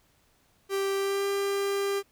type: tone with pitch glide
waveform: 45% pulse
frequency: 392 to 397.7 Hz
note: G4 to G4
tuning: 0 to +25 cents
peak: -26 dBFS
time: 0.69-2.03 s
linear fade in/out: 50 ms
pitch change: +25 cents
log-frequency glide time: 0.96-1.26 s
effects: pink hiss -66 dBFS RMS until 2.11 s